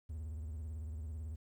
triangle tone with vibrato, 77.78 Hz, D#2, in tune, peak -38 dBFS, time 0.09-1.36 s, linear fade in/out 10 ms, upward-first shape triangle, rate 18 Hz, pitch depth 190 cents each way, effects 12-bit

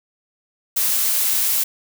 blue noise, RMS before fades -19 dBFS, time 0.76-1.64 s, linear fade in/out 10 ms, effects none

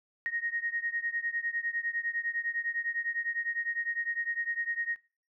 sine beating tone pair, 1864.7 / 1874.6 Hz, A#6 / A#6, 0 / +9 cents, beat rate 9.9 Hz, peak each -33 / -35 dBFS, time 0.26-4.96 s, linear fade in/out 0 ms, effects noise-tail reverb RT60 0.4 s tail -21 dB re dry

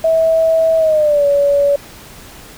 sine tone with pitch glide, 649 to 568.3 Hz, E5 to C#5, -27 to +43 cents, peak -9 dBFS, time 0.04-1.76 s, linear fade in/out 5 ms, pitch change -230 cents, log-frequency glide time 0.77-1.26 s, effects pink hiss -37 dBFS RMS until 2.57 s

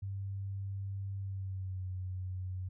sine tone with pitch glide, 98 to 92.5 Hz, G2 to F#2, 0 to 0 cents, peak -36 dBFS, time 0.02-2.69 s, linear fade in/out 10 ms, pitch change -100 cents, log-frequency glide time 1.18-1.87 s, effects none

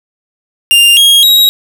45% pulse tone with pitch steps, 2798 / 3270 / 3822 Hz, F7 / G#7 / A#7, +3 / -28 / +43 cents, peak -3 dBFS, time 0.71-1.49 s, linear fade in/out 0 ms, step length 260 ms, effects none

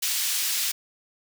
pink high-pass noise, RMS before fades -26 dBFS, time 0.02-0.72 s, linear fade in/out 10 ms, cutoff 3300 Hz, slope 12 dB/octave, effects none

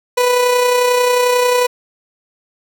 30% pulse tone with amplitude modulation, 493.9 Hz, B4, in tune, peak -7 dBFS, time 0.17-1.67 s, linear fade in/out 10 ms, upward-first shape sine, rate 31.2 Hz, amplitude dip 35%, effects none

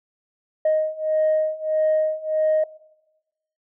sine beating tone pair, 622.3 / 623.9 Hz, D#5 / D#5, 0 / +5 cents, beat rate 1.6 Hz, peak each -21 / -19 dBFS, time 0.65-2.64 s, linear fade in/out 5 ms, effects noise-tail reverb RT60 1.0 s tail -21 dB re dry + tanh soft clip ceiling -13 dBFS

